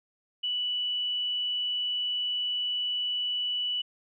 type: tone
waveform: sine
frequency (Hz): 2960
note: F#7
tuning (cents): 0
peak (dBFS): -27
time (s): 0.43-3.82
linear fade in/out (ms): 10
effects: none